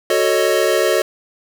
square chord, D# half-diminished seventh, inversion first, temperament equal with one note detuned, 370 / 443.6 / 554.4 / 622.3 Hz, F#4 / A4 / C#5 / D#5, 0 / +14 / 0 / 0 cents, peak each -20 dBFS, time 0.1-1.02 s, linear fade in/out 2 ms, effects none

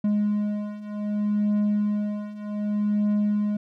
triangle beating tone pair, 207.7 / 208.35 Hz, G#3 / G#3, 0 / +6 cents, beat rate 0.65 Hz, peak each -25 / -22 dBFS, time 0.04-3.57 s, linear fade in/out 5 ms, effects none

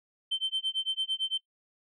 sine tone with tremolo, 3100 Hz, G7, 20 cents flat, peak -23 dBFS, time 0.31-1.38 s, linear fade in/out 10 ms, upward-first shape sine, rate 8.9 Hz, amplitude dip 100%, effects noise-tail reverb RT60 0.1 s tail -22 dB re dry + tanh soft clip ceiling -24 dBFS

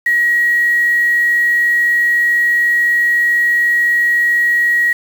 sine tone with quantisation, 1903 Hz, A#6, 35 cents sharp, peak -10 dBFS, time 0.06-4.93 s, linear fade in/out 5 ms, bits 5, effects none

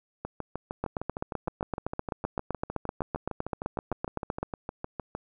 two click trains, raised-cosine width 1 ms, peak -15 / -19 dBFS, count 29 / 33, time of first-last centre 0.84-4.43 / 0.25-5.15 s, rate 7.8 / 6.53 Hz, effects none

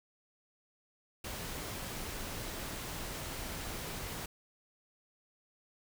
pink noise, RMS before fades -41 dBFS, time 1.24-4.26 s, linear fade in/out 5 ms, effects none

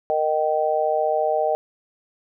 harmonic tone, 154.6 Hz, D#3, 11 cents flat, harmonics 3 / 4 / 5, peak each -25 / -21 / -23 dBFS, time 0.1-1.55 s, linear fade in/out 0 ms, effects none

